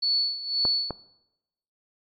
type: tone with tremolo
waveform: sine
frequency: 4435 Hz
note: C#8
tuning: in tune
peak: -19 dBFS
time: 0.02-0.91 s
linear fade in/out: 10 ms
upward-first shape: sine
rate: 1.9 Hz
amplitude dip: 75%
type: clicks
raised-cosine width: 1 ms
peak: -15 dBFS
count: 2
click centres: 0.652 / 0.907 s
effects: noise-tail reverb RT60 0.9 s tail -21 dB re dry + MP3 64 kbps